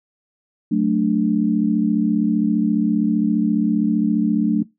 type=chord; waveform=sine; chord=D major; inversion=first; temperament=equal; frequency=185 / 220 / 293.7 Hz; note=F#3 / A3 / D4; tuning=0 / 0 / 0 cents; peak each=-21 / -18 / -20 dBFS; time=0.71-4.63 s; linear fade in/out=10 ms; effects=noise-tail reverb RT60 0.2 s tail -22 dB re dry